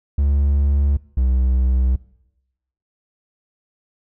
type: tone pair in turn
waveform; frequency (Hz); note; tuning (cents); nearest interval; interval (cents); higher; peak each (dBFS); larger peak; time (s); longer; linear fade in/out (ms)
triangle; 70.7 / 63.65; C#2 / C2; +35 / -47; major second; 182; first; -12; neither; 0.18-0.97 / 1.17-1.96; neither; 5
effects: noise-tail reverb RT60 0.9 s tail -21 dB re dry